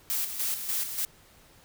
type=noise with tremolo; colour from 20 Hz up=blue; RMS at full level=-29 dBFS; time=0.1-1.05 s; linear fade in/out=0 ms; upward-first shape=square; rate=3.4 Hz; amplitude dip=55%; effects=pink hiss -57 dBFS RMS until 1.64 s